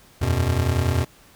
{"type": "chord", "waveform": "square", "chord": "E suspended second", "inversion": "none", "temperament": "just", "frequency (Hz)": [82.41, 92.71, 123.61], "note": ["E2", "F#2", "B2"], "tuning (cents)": [0, 4, 2], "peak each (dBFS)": -24, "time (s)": [0.21, 1.05], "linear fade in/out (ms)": 10, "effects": ["pink hiss -52 dBFS RMS until 1.35 s"]}